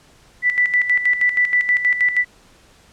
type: tone with tremolo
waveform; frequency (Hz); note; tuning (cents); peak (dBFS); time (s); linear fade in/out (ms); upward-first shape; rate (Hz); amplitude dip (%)
sine; 1975.5; B6; 0; -12; 0.42-2.25; 50; square; 6.3; 65
effects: pink hiss -51 dBFS RMS until 2.92 s + low-pass 9000 Hz 12 dB/octave